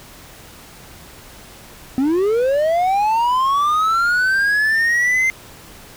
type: linear sweep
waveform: triangle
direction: up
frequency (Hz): 252 to 2093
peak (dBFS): -12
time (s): 1.98-5.3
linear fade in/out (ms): 0
effects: pink hiss -41 dBFS RMS until 5.96 s